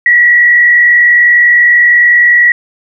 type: tone with frequency modulation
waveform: sine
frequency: 1929 Hz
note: B6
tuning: 41 cents flat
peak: -3 dBFS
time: 0.06-2.52 s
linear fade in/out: 2 ms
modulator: 49.5 Hz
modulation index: 0.68
effects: none

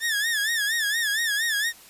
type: tone with vibrato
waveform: sawtooth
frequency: 1754 Hz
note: A6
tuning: 6 cents flat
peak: -19 dBFS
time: 0-1.73 s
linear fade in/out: 50 ms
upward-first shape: sine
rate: 4.3 Hz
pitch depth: 120 cents each way
effects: white hiss -49 dBFS RMS until 1.89 s + resampled to 32000 Hz

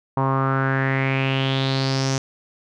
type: tone with low-pass filter sweep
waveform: sawtooth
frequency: 134.2 Hz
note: C3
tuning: 44 cents sharp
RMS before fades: -21 dBFS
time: 0.17-2.18 s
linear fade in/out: 2 ms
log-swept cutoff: 970 to 6200 Hz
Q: 5.2
effects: none

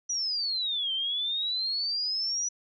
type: exponential two-way sweep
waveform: sine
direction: down then up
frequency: 5920 to 3100 to 5920 Hz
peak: -27 dBFS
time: 0.09-2.49 s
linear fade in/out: 10 ms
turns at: 0.93 s
effects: none

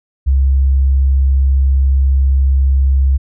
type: tone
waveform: sine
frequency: 67.3 Hz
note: C2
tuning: 49 cents sharp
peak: -8 dBFS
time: 0.26-3.18 s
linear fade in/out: 20 ms
effects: none

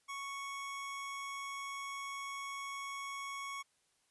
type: tone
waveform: 25% pulse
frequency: 1108.7 Hz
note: C#6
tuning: in tune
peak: -37 dBFS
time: 0.08-3.63 s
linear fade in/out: 20 ms
effects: white hiss -75 dBFS RMS until 4.1 s + resampled to 24000 Hz

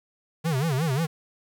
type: tone with vibrato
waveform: square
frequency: 146.83 Hz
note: D3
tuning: in tune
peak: -23 dBFS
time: 0.44-1.07 s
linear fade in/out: 20 ms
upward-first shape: sine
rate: 5.6 Hz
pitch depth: 240 cents each way
effects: 9-bit

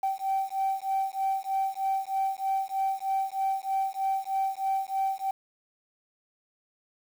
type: beating tone pair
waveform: sine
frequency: 773 / 776.2 Hz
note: G5 / G5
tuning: -24 / -17 cents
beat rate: 3.2 Hz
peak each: -28 dBFS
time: 0.03-5.31 s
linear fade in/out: 5 ms
effects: tanh soft clip ceiling -21 dBFS + 8-bit

